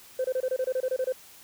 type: tone bursts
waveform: sine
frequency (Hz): 515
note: C5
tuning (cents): -28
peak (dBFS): -22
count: 12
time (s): 0.19-1.124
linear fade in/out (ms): 5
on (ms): 54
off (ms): 26
effects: tanh soft clip ceiling -22 dBFS + white hiss -51 dBFS RMS until 1.43 s